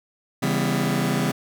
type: chord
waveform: sawtooth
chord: C# half-diminished seventh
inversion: none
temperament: just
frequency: 138.59 / 166.31 / 199.57 / 249.5 Hz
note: C#3 / E3 / G3 / B3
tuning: 0 / +16 / +31 / +18 cents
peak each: -22 dBFS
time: 0.42-1.32 s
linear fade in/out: 10 ms
effects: none